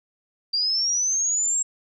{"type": "linear sweep", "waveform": "sine", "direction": "up", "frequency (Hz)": [4699, 7610], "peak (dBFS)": -20, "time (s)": [0.53, 1.63], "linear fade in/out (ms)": 10, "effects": []}